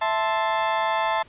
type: chord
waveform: 35% pulse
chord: A minor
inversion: second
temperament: equal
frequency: 659.3 / 880 / 1046.5 Hz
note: E5 / A5 / C6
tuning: 0 / 0 / 0 cents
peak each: -25 / -22 / -25 dBFS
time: 0.01-1.23 s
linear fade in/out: 10 ms
effects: pink hiss -53 dBFS RMS until 1.28 s + resampled to 8000 Hz